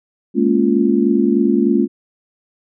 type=chord; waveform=sine; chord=Bb minor seventh; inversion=third; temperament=just; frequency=209.8 / 233.1 / 279.7 / 349.6 Hz; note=Ab3 / Bb3 / Db4 / F4; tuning=+18 / 0 / +16 / +2 cents; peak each=-17 dBFS; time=0.34-1.88 s; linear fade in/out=50 ms; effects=none